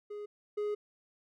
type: tone pair in turn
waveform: triangle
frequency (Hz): 415.3 / 416.9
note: G#4 / G#4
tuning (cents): 0 / +7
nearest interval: unison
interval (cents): 7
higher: second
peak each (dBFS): -37 / -29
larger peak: second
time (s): 0.1-0.26 / 0.57-0.75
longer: second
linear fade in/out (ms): 10
effects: none